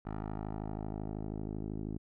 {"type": "tone with low-pass filter sweep", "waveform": "10% pulse", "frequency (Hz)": 52.8, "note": "G#1", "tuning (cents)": 29, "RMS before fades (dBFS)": -39, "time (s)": [0.05, 1.98], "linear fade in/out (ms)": 10, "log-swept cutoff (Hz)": [1200, 340], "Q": 1.4, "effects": []}